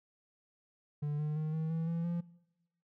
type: tone with pitch steps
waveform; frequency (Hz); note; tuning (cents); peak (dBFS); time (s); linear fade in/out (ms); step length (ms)
triangle; 147.4 / 151.19 / 155.09 / 159.08 / 163.17 / 167.37 / 171.68; D3 / D#3 / D#3 / D#3 / E3 / E3 / F3; +7 / -49 / -5 / +39 / -17 / +27 / -29; -30; 1.02-2.21; 10; 170
effects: noise-tail reverb RT60 1.0 s tail -22 dB re dry